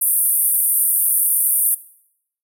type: band-pass noise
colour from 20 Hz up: pink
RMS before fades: -17 dBFS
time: 0.01-1.75 s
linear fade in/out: 10 ms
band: 9100 to 15000 Hz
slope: 96 dB/octave
effects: noise-tail reverb RT60 0.7 s tail -18 dB re dry